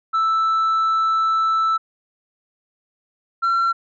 sine tone pair in turn, 1320 / 1358.7 Hz, E6 / F6, +2 / -48 cents, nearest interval minor second, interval 50 cents, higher second, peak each -13 dBFS, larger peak neither, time 0.13-1.78 / 3.42-3.73 s, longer first, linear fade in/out 20 ms, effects tanh soft clip ceiling -15 dBFS

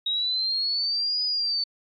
sine exponential two-way sweep, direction up then down, 3786 to 4978 to 4499 Hz, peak -23 dBFS, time 0.06-1.64 s, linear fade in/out 5 ms, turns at 1.24 s, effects AAC 64 kbps

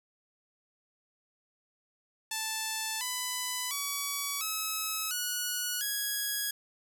5% pulse tone with pitch steps, 880 / 999.2 / 1134.6 / 1288.4 / 1463 / 1661.2 Hz, A5 / B5 / C#6 / E6 / F#6 / G#6, 0 / +20 / +40 / -40 / -20 / 0 cents, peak -20 dBFS, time 2.31-6.51 s, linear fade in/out 5 ms, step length 700 ms, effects none

